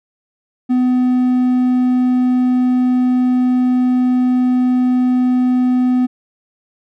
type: tone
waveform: triangle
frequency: 251.3 Hz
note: B3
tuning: 30 cents sharp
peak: -9 dBFS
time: 0.69-6.07 s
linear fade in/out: 20 ms
effects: none